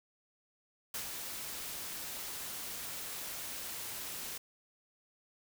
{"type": "noise with ADSR envelope", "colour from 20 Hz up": "white", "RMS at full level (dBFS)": -38, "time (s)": [0.94, 4.38], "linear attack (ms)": 4, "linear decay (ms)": 92, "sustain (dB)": -4, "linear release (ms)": 7, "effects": []}